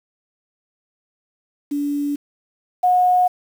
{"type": "tone pair in turn", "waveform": "sine", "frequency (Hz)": [288, 725.7], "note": ["D4", "F#5"], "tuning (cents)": [-34, -34], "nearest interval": "octave + major third", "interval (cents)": 1600, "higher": "second", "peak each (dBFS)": [-19, -12], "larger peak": "second", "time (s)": [[1.71, 2.16], [2.83, 3.28]], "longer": "neither", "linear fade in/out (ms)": 10, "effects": ["7-bit"]}